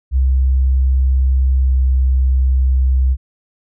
sine tone with pitch glide, 65.41 to 64.92 Hz, C2 to C2, 0 to -13 cents, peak -10 dBFS, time 0.11-3.17 s, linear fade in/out 50 ms, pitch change -13 cents, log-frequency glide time 1.64-1.71 s, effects none

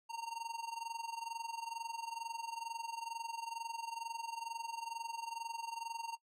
square tone with amplitude modulation, 922 Hz, A#5, 19 cents flat, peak -38 dBFS, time 0.09-6.17 s, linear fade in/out 20 ms, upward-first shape sine, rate 22.2 Hz, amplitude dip 85%, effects noise-tail reverb RT60 0.1 s tail -20 dB re dry + low-pass 10000 Hz 12 dB/octave

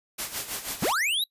white noise with tremolo, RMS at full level -30 dBFS, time 0.18-0.93 s, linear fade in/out 10 ms, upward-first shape sine, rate 6.2 Hz, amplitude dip 70%
square linear sweep, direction up, 98 to 3974 Hz, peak -24 dBFS, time 0.82-1.24 s, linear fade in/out 5 ms
effects noise-tail reverb RT60 0.1 s tail -23 dB re dry + resampled to 32000 Hz

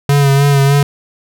square tone with vibrato, 140.2 Hz, C#3, 20 cents sharp, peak -8 dBFS, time 0.09-0.83 s, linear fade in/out 2 ms, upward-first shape sine, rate 3.3 Hz, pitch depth 34 cents each way, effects none

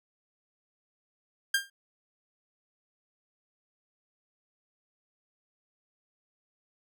sawtooth tone with exponential decay, 1600 Hz, G6, 35 cents sharp, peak -17 dBFS, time 1.54-1.7 s, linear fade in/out 5 ms, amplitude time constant 33 ms, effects none

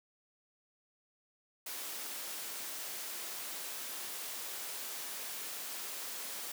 white high-pass noise, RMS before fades -42 dBFS, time 1.66-6.52 s, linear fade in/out 5 ms, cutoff 280 Hz, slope 12 dB/octave, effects none

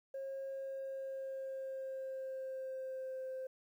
sine tone with pitch glide, 540 to 521.9 Hz, C#5 to C5, -45 to -4 cents, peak -38 dBFS, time 0.14-3.47 s, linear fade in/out 5 ms, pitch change -59 cents, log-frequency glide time 0.49-3.24 s, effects tanh soft clip ceiling -38 dBFS + 12-bit

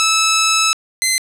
10% pulse tone pair in turn, 1306 / 2059 Hz, E6 / C7, -17 / -28 cents, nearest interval minor sixth, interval 789 cents, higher second, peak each -4 dBFS, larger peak neither, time 0-0.73 / 1.02-1.18 s, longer first, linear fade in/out 0 ms, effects low-pass 11000 Hz 12 dB/octave

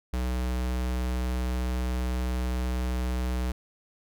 square tone, 62.3 Hz, B1, 16 cents sharp, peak -27 dBFS, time 0.13-3.52 s, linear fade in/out 5 ms, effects none

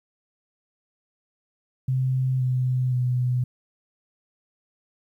sine tone with pitch steps, 130 / 127.47 / 124.99 Hz, C3 / C3 / B2, -11 / -45 / +21 cents, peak -20 dBFS, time 1.88-3.44 s, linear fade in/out 5 ms, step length 520 ms, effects 10-bit

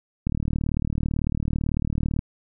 click train, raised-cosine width 5 ms, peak -12 dBFS, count 74, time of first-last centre 0.27-2.191 s, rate 38 Hz, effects none

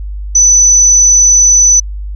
sine tone, 5990 Hz, F#8, 20 cents sharp, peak -3 dBFS, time 0.35-1.8 s, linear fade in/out 5 ms, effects added 50 Hz sine -18 dBFS peak until 2.15 s

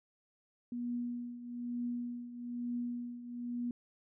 sine tone with tremolo, 241.4 Hz, B3, 39 cents flat, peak -33 dBFS, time 0.72-3.71 s, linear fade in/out 2 ms, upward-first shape triangle, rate 1.1 Hz, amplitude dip 75%, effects none

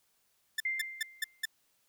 sawtooth tone bursts, 1773 Hz, A6, 13 cents sharp, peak -26 dBFS, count 5, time 0.58-1.455 s, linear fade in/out 5 ms, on 23 ms, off 190 ms
sine tone with exponential decay, 2093 Hz, C7, in tune, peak -28 dBFS, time 0.65-1.44 s, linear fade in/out 5 ms, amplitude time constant 170 ms
effects white hiss -73 dBFS RMS until 1.88 s

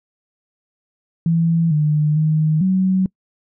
sine tone with pitch steps, 166 / 151 / 155.5 / 187.8 Hz, E3 / D3 / D#3 / F#3, +12 / +48 / -1 / +26 cents, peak -13 dBFS, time 1.26-3.06 s, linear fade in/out 2 ms, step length 450 ms, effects noise-tail reverb RT60 0.1 s tail -25 dB re dry

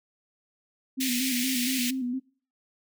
sine tone with vibrato, 253.8 Hz, B3, 47 cents sharp, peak -27 dBFS, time 0.97-2.2 s, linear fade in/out 20 ms, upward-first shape square, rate 4.3 Hz, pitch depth 59 cents each way
pink high-pass noise, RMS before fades -30 dBFS, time 1-1.91 s, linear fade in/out 10 ms, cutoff 2000 Hz, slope 48 dB/octave
effects noise-tail reverb RT60 0.4 s tail -21 dB re dry

